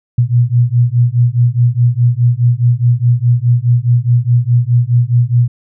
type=beating tone pair; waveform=sine; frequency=118.6 / 123.4 Hz; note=A#2 / B2; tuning=+30 / -1 cents; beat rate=4.8 Hz; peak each=-11 dBFS; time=0.18-5.48 s; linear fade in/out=5 ms; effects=none